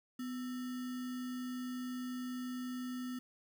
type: tone with sample-and-hold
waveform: sine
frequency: 250.6 Hz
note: B3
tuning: 25 cents sharp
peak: -38 dBFS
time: 0.19-3.19 s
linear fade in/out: 5 ms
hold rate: 1575 Hz
effects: none